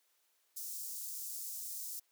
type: high-pass noise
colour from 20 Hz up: white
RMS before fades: -43 dBFS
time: 0.56-2 s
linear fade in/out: 10 ms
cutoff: 5600 Hz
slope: 24 dB/octave
effects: white hiss -75 dBFS RMS until 2.11 s + high-pass 400 Hz 12 dB/octave